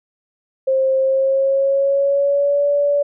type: tone with pitch glide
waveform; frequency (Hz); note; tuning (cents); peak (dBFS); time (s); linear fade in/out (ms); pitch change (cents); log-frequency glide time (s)
sine; 530 to 574.6; C5 to D5; +22 to -38; -13; 0.67-3.03; 10; +140; 0.98-2.68
effects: none